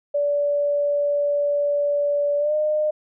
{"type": "tone with pitch glide", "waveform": "sine", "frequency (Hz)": [578, 608.8], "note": ["D5", "D#5"], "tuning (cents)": [-28, -38], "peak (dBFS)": -18, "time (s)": [0.14, 2.91], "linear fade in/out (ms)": 10, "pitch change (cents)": 90, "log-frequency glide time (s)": [2.38, 2.54], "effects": []}